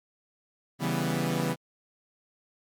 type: chord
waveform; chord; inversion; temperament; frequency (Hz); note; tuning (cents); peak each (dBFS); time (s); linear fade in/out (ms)
sawtooth; C# half-diminished seventh; none; equal; 138.59 / 164.81 / 196 / 246.9; C#3 / E3 / G3 / B3; 0 / 0 / 0 / 0; -28 / -26 / -30 / -28; 0.79-1.56; 50
effects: MP3 96 kbps